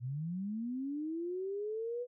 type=linear sweep; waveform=sine; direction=up; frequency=116.54 to 496.9 Hz; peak=-35 dBFS; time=0-2.07 s; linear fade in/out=50 ms; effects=none